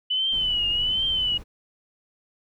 sine tone with vibrato, 2987 Hz, F#7, 16 cents sharp, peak -21 dBFS, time 0.1-1.38 s, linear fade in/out 10 ms, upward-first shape triangle, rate 1.3 Hz, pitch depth 100 cents each way
brown noise, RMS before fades -38 dBFS, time 0.31-1.44 s, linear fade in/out 20 ms
effects none

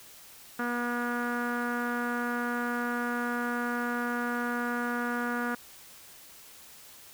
sawtooth tone with low-pass filter, 240.9 Hz, B3, 43 cents flat, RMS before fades -31 dBFS, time 0.59-5.55 s, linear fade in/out 5 ms, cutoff 1500 Hz, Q 4.9, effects white hiss -51 dBFS RMS until 7.13 s

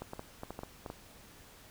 clicks, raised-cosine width 1 ms, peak -26 dBFS, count 9, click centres 0.02 / 0.134 / 0.194 / 0.434 / 0.506 / 0.591 / 0.634 / 0.862 / 0.901 s, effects pink hiss -56 dBFS RMS until 1.7 s

